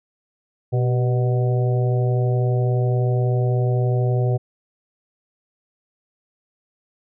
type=harmonic tone with a mistuned harmonic; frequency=123.47 Hz; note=B2; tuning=in tune; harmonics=1 / 3 / 4 / 5 / 6; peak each=-17 / -27 / -29 / -31 / -33 dBFS; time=0.72-4.38 s; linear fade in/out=20 ms; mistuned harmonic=3; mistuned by=+55 cents; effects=none